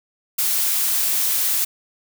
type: noise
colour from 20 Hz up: blue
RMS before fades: -20 dBFS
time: 0.38-1.65 s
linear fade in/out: 10 ms
effects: none